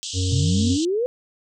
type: band-pass noise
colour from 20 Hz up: pink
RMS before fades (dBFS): -31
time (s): 0.03-0.85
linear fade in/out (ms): 0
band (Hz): 2900 to 8200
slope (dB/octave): 96
type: harmonic tone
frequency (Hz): 92.5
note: F#2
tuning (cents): 0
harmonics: 1 / 3 / 5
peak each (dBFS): -20 / -30 / -34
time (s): 0.13-0.78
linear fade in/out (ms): 50
type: exponential sweep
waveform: sine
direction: up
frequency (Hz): 121.6 to 512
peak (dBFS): -19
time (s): 0.32-1.06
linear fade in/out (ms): 0
effects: none